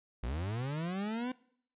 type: linear sweep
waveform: 40% pulse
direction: up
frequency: 53.4 to 258.1 Hz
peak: -33 dBFS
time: 0.23-1.32 s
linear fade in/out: 5 ms
effects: noise-tail reverb RT60 0.6 s tail -21 dB re dry + resampled to 8000 Hz